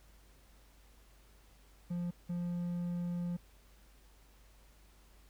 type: tone bursts at uneven times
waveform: triangle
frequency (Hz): 174.61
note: F3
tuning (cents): 0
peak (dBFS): -32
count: 2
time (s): 1.9-2.11 / 2.29-3.37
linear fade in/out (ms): 10
effects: added 50 Hz sine -60 dBFS peak until 5.29 s + pink hiss -66 dBFS RMS until 5.29 s